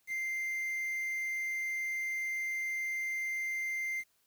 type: tone with quantisation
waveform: triangle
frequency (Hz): 2091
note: C7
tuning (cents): -2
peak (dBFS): -31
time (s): 0.07-4.04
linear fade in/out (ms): 50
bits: 9
effects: white hiss -73 dBFS RMS until 4.26 s